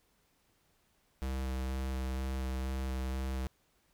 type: tone with vibrato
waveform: square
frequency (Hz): 65.41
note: C2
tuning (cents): 0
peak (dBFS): -34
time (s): 1.22-3.47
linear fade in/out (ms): 0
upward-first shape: square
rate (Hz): 2.1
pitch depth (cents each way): 10
effects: pink hiss -72 dBFS RMS until 3.93 s